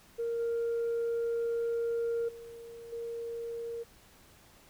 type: tone with level steps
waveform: sine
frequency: 465.4 Hz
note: A#4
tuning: 3 cents flat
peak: -29 / -27 / -44 / -35 dBFS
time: 0.18-3.84 s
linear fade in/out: 20 ms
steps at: 0.39 / 2.28 / 2.92 s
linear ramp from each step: 10 ms
effects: tanh soft clip ceiling -27 dBFS + pink hiss -59 dBFS RMS until 4.69 s